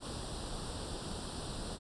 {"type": "noise with comb filter", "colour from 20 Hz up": "pink", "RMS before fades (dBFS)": -41, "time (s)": [0, 1.79], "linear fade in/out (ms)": 50, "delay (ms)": 0.23, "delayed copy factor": 0.8, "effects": ["resampled to 24000 Hz"]}